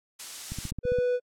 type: noise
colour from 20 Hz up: blue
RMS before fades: -34 dBFS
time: 0.19-0.71 s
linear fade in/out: 10 ms
type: click train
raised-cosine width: 5 ms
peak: -22 dBFS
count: 8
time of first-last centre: 0.52-0.987 s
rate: 15 Hz
type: tone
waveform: triangle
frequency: 493.9 Hz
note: B4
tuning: in tune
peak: -21 dBFS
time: 0.83-1.2 s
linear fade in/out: 50 ms
effects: low-pass 8000 Hz 12 dB/octave + AAC 64 kbps